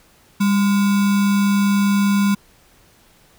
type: tone with sample-and-hold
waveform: sine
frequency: 200 Hz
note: G3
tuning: 35 cents sharp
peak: -13 dBFS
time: 0.4-2.35 s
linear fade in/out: 10 ms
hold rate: 1225 Hz
effects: pink hiss -53 dBFS RMS until 3.38 s